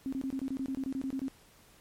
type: tone bursts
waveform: sine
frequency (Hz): 267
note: C4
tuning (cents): +35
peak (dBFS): -31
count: 14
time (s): 0.06-1.282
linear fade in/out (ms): 0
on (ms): 65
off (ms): 24
effects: pink hiss -60 dBFS RMS until 1.8 s + MP3 64 kbps